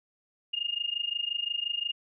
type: tone with amplitude modulation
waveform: sine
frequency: 2835 Hz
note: F7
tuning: 25 cents sharp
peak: -25 dBFS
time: 0.53-1.92 s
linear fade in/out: 10 ms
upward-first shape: sine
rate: 25.7 Hz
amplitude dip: 90%
effects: none